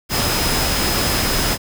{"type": "tone in noise", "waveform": "sine", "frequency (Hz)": 5080, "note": "D#8", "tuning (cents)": 35, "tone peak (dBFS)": -25, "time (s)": [0.09, 1.58], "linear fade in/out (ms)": 50, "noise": "pink", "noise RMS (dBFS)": -19, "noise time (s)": [0.09, 1.58], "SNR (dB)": -9, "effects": []}